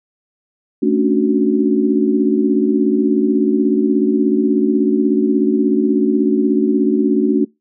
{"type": "chord", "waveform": "sine", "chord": "D major seventh", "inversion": "second", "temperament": "equal", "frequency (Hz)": [220, 277.2, 293.7, 370], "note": ["A3", "C#4", "D4", "F#4"], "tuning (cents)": [0, 0, 0, 0], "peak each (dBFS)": -17, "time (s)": [0.82, 7.45], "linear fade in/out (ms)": 10, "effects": ["noise-tail reverb RT60 0.2 s tail -24 dB re dry"]}